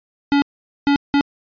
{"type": "tone bursts at uneven times", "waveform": "square", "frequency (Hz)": 283.7, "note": "C#4", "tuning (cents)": 40, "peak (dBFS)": -13, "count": 3, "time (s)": [[0.32, 0.42], [0.87, 0.96], [1.14, 1.21]], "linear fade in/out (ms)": 0, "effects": ["resampled to 11025 Hz"]}